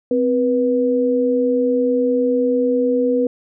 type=tone pair together; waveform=sine; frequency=258.4 / 487.8 Hz; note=C4 / B4; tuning=-21 / -21 cents; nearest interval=major seventh; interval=1100 cents; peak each=-18 / -16 dBFS; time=0.11-3.27 s; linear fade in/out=2 ms; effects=none